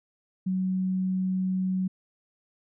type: tone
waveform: sine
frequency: 186.7 Hz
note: F#3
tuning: 16 cents sharp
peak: -24 dBFS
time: 0.46-1.88 s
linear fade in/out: 10 ms
effects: none